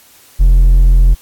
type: tone with hard clipping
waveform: sine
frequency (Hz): 42.91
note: F1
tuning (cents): -30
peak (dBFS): -5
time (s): 0.39-1.15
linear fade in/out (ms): 20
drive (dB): 3
effects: white hiss -44 dBFS RMS until 1.21 s + AAC 64 kbps